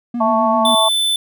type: tone with vibrato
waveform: triangle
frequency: 233.1 Hz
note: A#3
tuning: in tune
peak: -17 dBFS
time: 0.14-0.75 s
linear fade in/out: 5 ms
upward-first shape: sine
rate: 7.7 Hz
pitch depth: 55 cents each way
type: chord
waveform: sine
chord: A major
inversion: second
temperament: equal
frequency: 659.3 / 880 / 1108.7 Hz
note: E5 / A5 / C#6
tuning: 0 / 0 / 0 cents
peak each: -17 / -17 / -18 dBFS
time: 0.2-0.89 s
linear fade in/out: 10 ms
type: tone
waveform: square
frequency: 3520 Hz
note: A7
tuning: in tune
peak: -15 dBFS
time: 0.65-1.16 s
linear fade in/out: 2 ms
effects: none

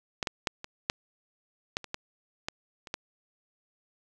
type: clicks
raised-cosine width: 0.2 ms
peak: -12 / -12 / -9 / -21 / -8 / -11 / -24 / -15 / -14 / -26 / -14 dBFS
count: 11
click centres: 0.228 / 0.272 / 0.472 / 0.644 / 0.899 / 1.769 / 1.843 / 1.944 / 2.485 / 2.872 / 2.941 s
effects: none

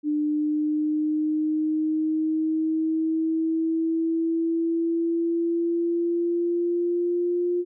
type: linear sweep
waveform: sine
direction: up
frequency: 298.4 to 353.2 Hz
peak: -21 dBFS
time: 0.03-7.65 s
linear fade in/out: 50 ms
effects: none

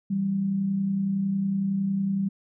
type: tone pair together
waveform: sine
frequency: 165.11 / 196 Hz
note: E3 / G3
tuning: +3 / 0 cents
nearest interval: minor third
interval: 297 cents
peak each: -34 / -23 dBFS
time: 0.1-2.29 s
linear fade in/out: 10 ms
effects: none

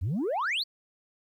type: exponential sweep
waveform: sine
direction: up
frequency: 77.78 to 4699 Hz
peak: -24 dBFS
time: 0.01-0.64 s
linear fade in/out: 20 ms
effects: tanh soft clip ceiling -25 dBFS + 11-bit

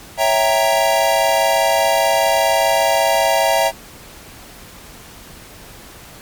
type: chord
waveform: square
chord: C# diminished seventh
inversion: none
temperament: equal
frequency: 554.4 / 659.3 / 784 / 932.3 Hz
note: C#5 / E5 / G5 / Bb5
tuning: 0 / 0 / 0 / 0 cents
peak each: -21 / -17 / -20 / -20 dBFS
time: 0.17-3.72 s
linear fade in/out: 50 ms
effects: pink hiss -39 dBFS RMS until 6.21 s + MP3 96 kbps

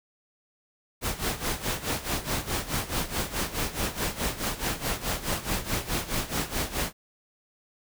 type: noise with tremolo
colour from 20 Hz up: pink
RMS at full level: -27 dBFS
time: 1.01-6.93 s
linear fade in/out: 50 ms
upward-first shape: sine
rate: 4.7 Hz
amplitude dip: 80%
effects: none

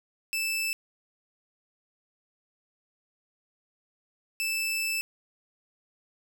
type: tone pair in turn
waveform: sawtooth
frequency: 2637 / 2637 Hz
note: E7 / E7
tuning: 0 / 0 cents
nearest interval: unison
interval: 0 cents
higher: neither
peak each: -24 dBFS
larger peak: neither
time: 0.33-0.73 / 4.4-5.01 s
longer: second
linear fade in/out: 0 ms
effects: none

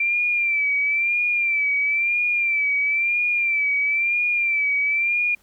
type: tone with vibrato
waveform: sine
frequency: 2349 Hz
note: D7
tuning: in tune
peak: -18 dBFS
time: 0-5.35 s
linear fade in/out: 5 ms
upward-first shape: sine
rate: 1 Hz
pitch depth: 62 cents each way
effects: pink hiss -59 dBFS RMS until 5.42 s

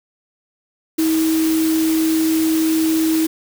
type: tone in noise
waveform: sine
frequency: 319.7 Hz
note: D#4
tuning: 47 cents sharp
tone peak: -14 dBFS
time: 0.98-3.27 s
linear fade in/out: 10 ms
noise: white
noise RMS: -27 dBFS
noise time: 0.98-3.27 s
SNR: +10 dB
effects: none

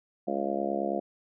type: harmonic tone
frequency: 69.3 Hz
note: C#2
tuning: in tune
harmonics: 3 / 4 / 5 / 6 / 7 / 8 / 9 / 10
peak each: -35 / -38 / -34 / -39 / -39 / -35 / -36 / -33 dBFS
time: 0.27-1 s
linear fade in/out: 10 ms
effects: none

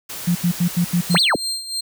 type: noise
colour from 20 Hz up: white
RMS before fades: -31 dBFS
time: 0.09-1.16 s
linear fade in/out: 10 ms
type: tone bursts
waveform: sine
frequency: 174.61 Hz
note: F3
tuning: in tune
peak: -14 dBFS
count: 6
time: 0.27-1.178 s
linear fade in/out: 10 ms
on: 83 ms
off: 82 ms
type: tone with tremolo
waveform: 30% pulse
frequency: 4180 Hz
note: C8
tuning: 2 cents flat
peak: -18 dBFS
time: 1.1-1.81 s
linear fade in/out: 10 ms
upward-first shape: sine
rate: 3.2 Hz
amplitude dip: 70%
type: linear two-way sweep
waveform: sine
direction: up then down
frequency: 86.6 to 4697 to 86.6 Hz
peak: -14 dBFS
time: 1.14-1.36 s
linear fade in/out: 5 ms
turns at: 1.2 s
effects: none

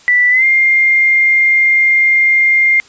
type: tone with pitch glide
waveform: sine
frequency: 1971 to 2112 Hz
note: B6 to C7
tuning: -4 to +16 cents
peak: -7 dBFS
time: 0.08-2.8 s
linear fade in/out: 0 ms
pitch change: +120 cents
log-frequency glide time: 0.3-0.45 s
effects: white hiss -43 dBFS RMS until 2.88 s + resampled to 16000 Hz

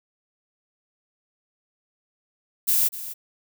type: noise with echo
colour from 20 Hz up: violet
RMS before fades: -20 dBFS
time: 2.67-2.89 s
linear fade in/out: 20 ms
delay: 250 ms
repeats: 1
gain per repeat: -14 dB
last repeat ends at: 3.14 s
effects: none

